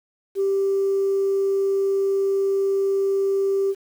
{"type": "tone", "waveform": "sine", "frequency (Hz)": 392, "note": "G4", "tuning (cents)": 0, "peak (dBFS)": -17, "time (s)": [0.35, 3.75], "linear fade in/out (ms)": 50, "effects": ["tanh soft clip ceiling -14 dBFS", "8-bit"]}